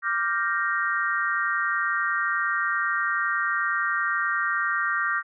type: chord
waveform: sine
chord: G minor seventh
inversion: second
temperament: equal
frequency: 1174.7 / 1396.9 / 1568 / 1864.7 Hz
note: D6 / F6 / G6 / Bb6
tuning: 0 / 0 / 0 / 0 cents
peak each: -28 dBFS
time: 0.02-5.23 s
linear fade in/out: 50 ms
effects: none